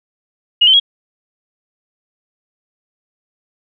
sine tone with pitch steps, 2876 / 3082 / 3304 Hz, F#7 / G7 / G#7, -50 / -30 / -10 cents, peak -6 dBFS, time 0.61-0.799 s, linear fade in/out 10 ms, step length 63 ms, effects none

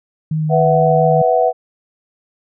sine tone with vibrato, 155.56 Hz, D#3, in tune, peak -15 dBFS, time 0.31-1.22 s, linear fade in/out 5 ms, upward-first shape sine, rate 4.4 Hz, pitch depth 13 cents each way
sine chord, B suspended fourth, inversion none, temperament equal with one note detuned, 493.9 / 659.3 / 746 Hz, B4 / E5 / F#5, 0 / 0 / +14 cents, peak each -15 dBFS, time 0.49-1.53 s, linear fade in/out 50 ms
effects none

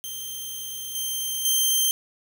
10% pulse tone with level steps, 3143 Hz, G7, 4 cents sharp, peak -24 / -18 / -11 dBFS, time 0.04-1.91 s, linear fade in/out 0 ms, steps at 0.95 / 1.45 s, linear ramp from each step 2 ms, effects 7-bit

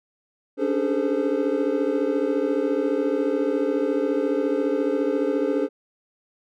triangle tone cluster, 279.9 / 294.3 / 408 / 442.6 / 517 Hz, C#4 / D4 / G#4 / A4 / C5, +17 / +4 / -31 / +10 / -21 cents, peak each -25 dBFS, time 0.57-5.69 s, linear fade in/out 50 ms, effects none

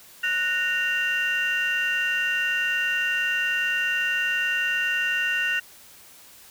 sine tone cluster, 1475 / 1846 / 2776 Hz, F#6 / A#6 / F7, -6 / -17 / -11 cents, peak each -25 dBFS, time 0.23-5.6 s, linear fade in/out 10 ms, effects tanh soft clip ceiling -16 dBFS + white hiss -49 dBFS RMS until 6.5 s

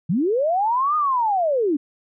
sine linear two-way sweep, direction up then down, 144.6 to 1244.5 to 268.7 Hz, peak -17 dBFS, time 0.09-1.77 s, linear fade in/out 10 ms, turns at 0.96 s, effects none

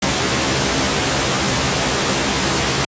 pink noise with comb filter, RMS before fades -17 dBFS, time 0.02-2.85 s, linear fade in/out 5 ms, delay 15 ms, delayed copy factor +0.85, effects high-pass 100 Hz 12 dB/octave + resampled to 16000 Hz

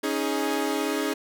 sawtooth chord, C# suspended second, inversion none, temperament equal with one note detuned, 277.2 / 314.2 / 415.3 Hz, C#4 / D#4 / G#4, 0 / +17 / 0 cents, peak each -25 dBFS, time 0.03-1.14 s, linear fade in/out 10 ms, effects none

